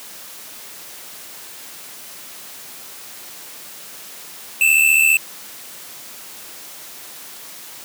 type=tone pair together; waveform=square; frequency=2611 / 2686 Hz; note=E7 / E7; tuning=-17 / +32 cents; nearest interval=unison; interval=49 cents; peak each=-15 dBFS; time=4.61-5.17 s; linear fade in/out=2 ms; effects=white hiss -37 dBFS RMS until 7.84 s + high-pass 150 Hz 12 dB/octave